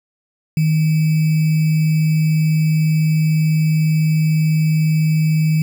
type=tone with sample-and-hold; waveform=sine; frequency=157 Hz; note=D#3; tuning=16 cents sharp; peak=-12 dBFS; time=0.57-5.62 s; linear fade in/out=2 ms; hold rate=2450 Hz; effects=none